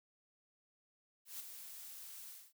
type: noise with ADSR envelope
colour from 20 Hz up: blue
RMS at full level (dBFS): -44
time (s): 1.25-2.53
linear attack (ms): 150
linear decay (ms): 6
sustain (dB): -7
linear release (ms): 240
effects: none